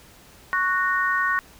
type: chord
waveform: sine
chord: F# major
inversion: second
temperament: just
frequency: 1110 / 1480 / 1850 Hz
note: C#6 / F#6 / A#6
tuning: +2 / 0 / -14 cents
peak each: -24 dBFS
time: 0.53-1.39 s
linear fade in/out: 0 ms
effects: pink hiss -50 dBFS RMS until 1.59 s